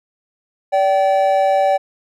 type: tone pair together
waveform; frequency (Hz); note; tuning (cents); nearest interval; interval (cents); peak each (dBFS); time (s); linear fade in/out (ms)
triangle; 577.6 / 771; D5 / G5; -29 / -29; perfect fourth; 500; -13; 0.72-1.78; 20
effects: none